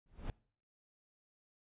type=noise with exponential growth; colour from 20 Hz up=brown; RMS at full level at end=-35 dBFS; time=0.06-0.3 s; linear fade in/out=1 ms; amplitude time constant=52 ms; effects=noise-tail reverb RT60 0.5 s tail -23 dB re dry + resampled to 8000 Hz